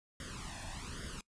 pink noise with flanger, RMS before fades -44 dBFS, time 0.2-1.21 s, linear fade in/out 2 ms, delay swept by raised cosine 0.59 to 1.18 ms, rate 1.2 Hz, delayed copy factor +0.85, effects noise-tail reverb RT60 0.1 s tail -22 dB re dry + resampled to 22050 Hz

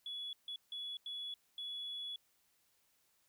sine tone bursts at uneven times, 3393 Hz, G#7, 36 cents sharp, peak -40 dBFS, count 5, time 0.06-0.33 / 0.48-0.56 / 0.72-0.97 / 1.06-1.34 / 1.58-2.16 s, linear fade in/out 2 ms, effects tanh soft clip ceiling -36 dBFS + white hiss -75 dBFS RMS until 3.28 s

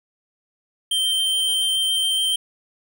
square tone with vibrato, 3136 Hz, G7, in tune, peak -19 dBFS, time 0.91-2.36 s, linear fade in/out 5 ms, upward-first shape square, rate 7.1 Hz, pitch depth 8 cents each way, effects none

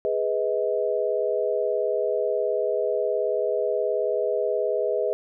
sine chord, G# minor, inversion none, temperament equal with one note detuned, 415.3 / 493.9 / 634.2 Hz, G#4 / B4 / D#5, 0 / 0 / +33 cents, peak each -26 dBFS, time 0.05-5.13 s, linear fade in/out 0 ms, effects none

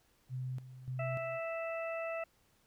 sine tone with tremolo, 128.4 Hz, C3, 32 cents flat, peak -36 dBFS, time 0.29-1.4 s, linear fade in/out 50 ms, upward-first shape square, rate 1.7 Hz, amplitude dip 75%
harmonic tone, 659.3 Hz, E5, in tune, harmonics 1 / 2 / 3 / 4, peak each -37 / -45 / -48 / -45 dBFS, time 0.99-2.24 s, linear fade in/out 5 ms
effects pink hiss -71 dBFS RMS until 2.66 s

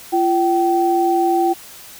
sine tone pair together, 343 / 770 Hz, F4 / G5, -31 / -31 cents, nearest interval octave + major second, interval 1400 cents, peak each -16 dBFS, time 0.12-1.54 s, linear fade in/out 20 ms, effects white hiss -39 dBFS RMS until 1.99 s

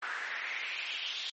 pink noise with band-pass filter sweep, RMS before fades -38 dBFS, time 0.02-1.3 s, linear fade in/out 5 ms, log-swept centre 1500 to 3600 Hz, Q 4.2, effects high-pass 400 Hz 12 dB/octave + MP3 32 kbps

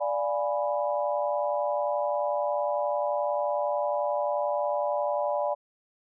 sine chord, D diminished seventh, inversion none, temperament equal, 587.3 / 698.5 / 830.6 / 987.8 Hz, D5 / F5 / Ab5 / Cb6, 0 / 0 / 0 / 0 cents, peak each -27 / -33 / -32 / -33 dBFS, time 0-5.55 s, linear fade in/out 20 ms, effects none

